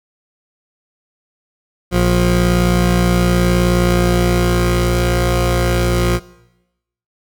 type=tone pair together; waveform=20% pulse; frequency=59.2 / 177.4 Hz; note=A#1 / F3; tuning=+27 / +27 cents; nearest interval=octave + perfect fifth; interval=1900 cents; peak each=-10 dBFS; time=1.91-6.2 s; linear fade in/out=50 ms; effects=noise-tail reverb RT60 0.9 s tail -19 dB re dry